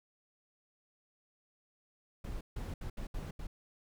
brown noise bursts at uneven times, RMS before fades -40 dBFS, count 6, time 2.24-2.41 / 2.56-2.74 / 2.81-2.9 / 2.97-3.07 / 3.14-3.31 / 3.39-3.47 s, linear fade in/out 5 ms, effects none

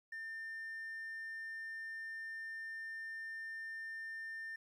triangle tone, 1800 Hz, A6, 39 cents sharp, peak -40 dBFS, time 0.12-4.56 s, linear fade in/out 5 ms, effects tanh soft clip ceiling -37 dBFS + 12-bit

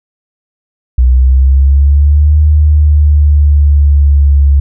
sine linear two-way sweep, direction up then down, 61.74 to 76 to 69.9 Hz, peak -3 dBFS, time 0.98-4.6 s, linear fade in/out 5 ms, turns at 2.4 s, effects none

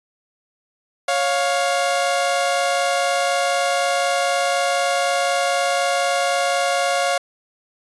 sawtooth tone pair together, 554.4 / 704 Hz, C#5 / F5, 0 / +14 cents, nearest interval major third, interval 414 cents, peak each -17 / -16 dBFS, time 1.08-7.18 s, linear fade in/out 5 ms, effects resampled to 24000 Hz

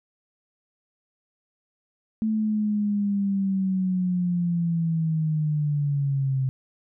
sine linear sweep, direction down, 220 to 130.81 Hz, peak -21 dBFS, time 2.22-6.49 s, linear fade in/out 0 ms, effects none

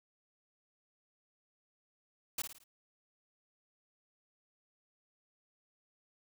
white noise with echo, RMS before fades -36 dBFS, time 2.38-2.42 s, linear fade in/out 5 ms, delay 55 ms, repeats 4, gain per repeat -7 dB, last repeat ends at 2.64 s, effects none

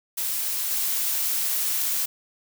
blue noise with level steps, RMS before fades -27 / -25 dBFS, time 0.17-2.06 s, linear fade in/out 10 ms, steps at 0.71 s, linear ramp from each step 2 ms, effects none

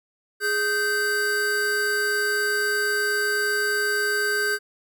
square tone pair together, 415.3 / 1557.1 Hz, G#4 / G6, 0 / -12 cents, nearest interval octave + major seventh, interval 2288 cents, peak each -28 / -23 dBFS, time 0.4-4.59 s, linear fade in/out 50 ms, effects none

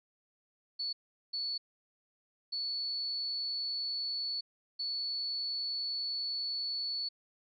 sine tone bursts at uneven times, 4435 Hz, C#8, in tune, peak -33 dBFS, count 4, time 0.79-0.93 / 1.33-1.58 / 2.52-4.41 / 4.79-7.09 s, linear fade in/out 10 ms, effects none

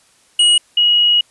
square / sine tone pair in turn, 2900 / 2900 Hz, F#7 / F#7, -35 / -35 cents, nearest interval unison, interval 0 cents, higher neither, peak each -9 dBFS, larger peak neither, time 0.39-0.58 / 0.77-1.21 s, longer second, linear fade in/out 5 ms, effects white hiss -53 dBFS RMS until 1.3 s + resampled to 24000 Hz

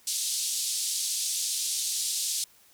white band-pass noise, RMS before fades -30 dBFS, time 0.07-2.44 s, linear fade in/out 2 ms, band 3700 to 9800 Hz, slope 24 dB/octave, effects white hiss -59 dBFS RMS until 2.73 s

